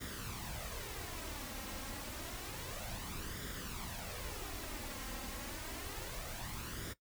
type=noise with flanger; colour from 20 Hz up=pink; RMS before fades=-44 dBFS; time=0-6.94 s; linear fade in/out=20 ms; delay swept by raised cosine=0.57 to 3.77 ms; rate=0.29 Hz; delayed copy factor=+0.55; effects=noise-tail reverb RT60 0.1 s tail -17 dB re dry